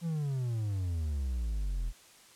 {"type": "exponential sweep", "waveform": "triangle", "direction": "down", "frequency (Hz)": [172.9, 39.42], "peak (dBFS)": -28, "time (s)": [0.01, 1.93], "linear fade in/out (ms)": 50, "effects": ["white hiss -57 dBFS RMS until 2.35 s", "low-pass 10000 Hz 12 dB/octave"]}